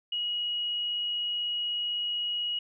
sine tone, 2901 Hz, F#7, 35 cents flat, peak -28 dBFS, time 0.12-2.59 s, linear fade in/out 5 ms, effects none

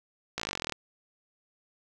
slowing click train, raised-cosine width 0.2 ms, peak -14 dBFS, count 17, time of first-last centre 0.38-0.723 s, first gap 17 ms, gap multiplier 1.03, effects none

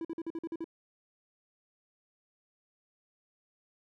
triangle tone bursts, 330 Hz, E4, 2 cents sharp, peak -32 dBFS, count 8, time 0.01-0.643 s, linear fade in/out 2 ms, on 38 ms, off 47 ms, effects none

